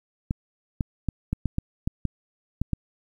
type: clicks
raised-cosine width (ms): 5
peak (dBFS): -12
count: 10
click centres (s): 0.309 / 0.808 / 1.087 / 1.33 / 1.457 / 1.584 / 1.875 / 2.053 / 2.616 / 2.733
effects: 9-bit